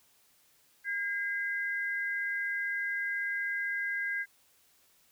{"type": "tone pair together", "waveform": "sine", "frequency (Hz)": [1618, 2039], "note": ["G#6", "C7"], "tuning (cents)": [-46, -45], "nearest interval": "major third", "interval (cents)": 401, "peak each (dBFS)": [-32, -35], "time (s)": [0.84, 4.26], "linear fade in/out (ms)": 50, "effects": ["white hiss -66 dBFS RMS until 5.11 s"]}